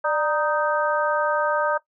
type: harmonic tone with a mistuned harmonic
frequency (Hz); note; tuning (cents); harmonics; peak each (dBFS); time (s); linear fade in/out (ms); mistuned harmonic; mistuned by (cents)
311.1; D#4; 0; 2 / 3 / 4 / 5; -23 / -25 / -26 / -27; 0.04-1.78; 10; 2; -80
effects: noise-tail reverb RT60 0.1 s tail -18 dB re dry